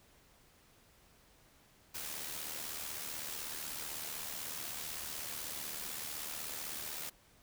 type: noise with amplitude modulation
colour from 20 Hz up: white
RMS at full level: -40 dBFS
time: 1.94-7.1 s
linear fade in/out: 10 ms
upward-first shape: sine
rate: 76 Hz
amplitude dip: 50%
effects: pink hiss -65 dBFS RMS until 7.42 s